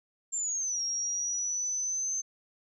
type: linear two-way sweep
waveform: sine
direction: down then up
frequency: 7400 to 5588 to 6270 Hz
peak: -29 dBFS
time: 0.32-2.22 s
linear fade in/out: 20 ms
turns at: 0.82 s
effects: none